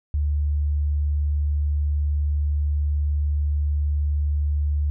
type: tone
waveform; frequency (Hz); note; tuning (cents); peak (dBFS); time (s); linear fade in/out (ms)
sine; 73.42; D2; 0; -19; 0.14-4.9; 0
effects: none